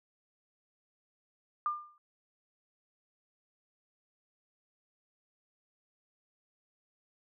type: tone with exponential decay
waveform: sine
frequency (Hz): 1200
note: D6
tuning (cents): +37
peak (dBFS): -26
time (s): 1.66-1.98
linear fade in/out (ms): 1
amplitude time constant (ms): 69
effects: none